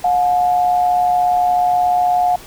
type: tone pair together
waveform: sine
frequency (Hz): 719.4 / 856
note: F#5 / A5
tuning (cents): -49 / -48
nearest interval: minor third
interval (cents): 301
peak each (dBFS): -12 / -23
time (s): 0.04-2.36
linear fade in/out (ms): 5
effects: pink hiss -38 dBFS RMS until 2.46 s